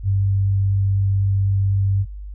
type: tone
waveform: sine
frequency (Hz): 98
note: G2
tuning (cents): 0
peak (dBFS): -15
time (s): 0.03-2.06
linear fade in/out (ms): 50
effects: added 50 Hz sine -30 dBFS peak until 2.34 s